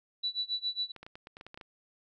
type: tone with tremolo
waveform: sine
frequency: 3951 Hz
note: B7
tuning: in tune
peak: -28 dBFS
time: 0.23-0.92 s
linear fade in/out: 10 ms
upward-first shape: sine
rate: 7.3 Hz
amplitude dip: 95%
type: clicks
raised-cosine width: 0.3 ms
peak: -30 dBFS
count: 11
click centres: 0.963 / 1.03 / 1.065 / 1.155 / 1.271 / 1.369 / 1.411 / 1.466 / 1.544 / 1.575 / 1.612 s
effects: none